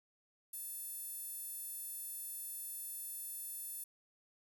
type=tone with high-pass filter; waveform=sawtooth; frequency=880 Hz; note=A5; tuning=in tune; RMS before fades=-45 dBFS; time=0.53-3.84 s; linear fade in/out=5 ms; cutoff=11000 Hz; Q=3.9; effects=none